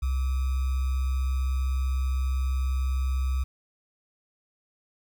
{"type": "tone with sample-and-hold", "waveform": "sine", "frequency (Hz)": 65.41, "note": "C2", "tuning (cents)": 0, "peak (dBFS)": -23, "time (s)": [0.02, 3.44], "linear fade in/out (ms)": 10, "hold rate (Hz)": 1225, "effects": []}